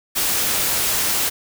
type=noise; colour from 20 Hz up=white; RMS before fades=-20 dBFS; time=0.15-1.3 s; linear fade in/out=20 ms; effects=none